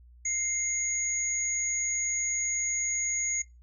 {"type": "tone pair together", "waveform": "sine", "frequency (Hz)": [2106, 6686], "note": ["C7", "G#8"], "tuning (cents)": [11, 11], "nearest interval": "octave + minor sixth", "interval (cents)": 2000, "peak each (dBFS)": [-35, -28], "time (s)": [0.25, 3.42], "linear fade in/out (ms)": 5, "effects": ["noise-tail reverb RT60 0.2 s tail -18 dB re dry", "added 60 Hz sine -51 dBFS peak until 3.62 s"]}